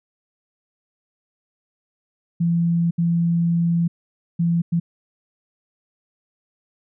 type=tone bursts at uneven times; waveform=sine; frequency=169.4 Hz; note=E3; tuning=48 cents sharp; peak=-16 dBFS; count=4; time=2.4-2.91 / 2.98-3.88 / 4.39-4.62 / 4.72-4.8 s; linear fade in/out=10 ms; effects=none